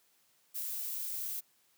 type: noise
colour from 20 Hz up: violet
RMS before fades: -38 dBFS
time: 0.54-1.41 s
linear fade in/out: 20 ms
effects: white hiss -70 dBFS RMS until 1.77 s + high-pass 100 Hz 12 dB/octave